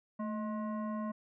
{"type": "tone with frequency modulation", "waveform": "sine", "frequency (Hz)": 218.8, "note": "A3", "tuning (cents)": -9, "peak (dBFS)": -34, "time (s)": [0.19, 1.12], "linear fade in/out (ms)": 10, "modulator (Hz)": 846, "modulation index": 0.76, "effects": []}